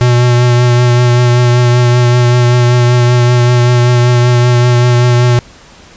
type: tone with vibrato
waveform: square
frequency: 122.1 Hz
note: B2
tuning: 19 cents flat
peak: -6 dBFS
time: 0.01-5.39 s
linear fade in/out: 0 ms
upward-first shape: triangle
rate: 5.2 Hz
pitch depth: 25 cents each way
effects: pink hiss -38 dBFS RMS until 5.96 s + resampled to 16000 Hz